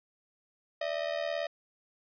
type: ring-modulated tone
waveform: 45% pulse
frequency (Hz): 622.3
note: D#5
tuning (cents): 0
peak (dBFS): -28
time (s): 0.81-1.47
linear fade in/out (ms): 5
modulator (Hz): 39.1
effects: resampled to 11025 Hz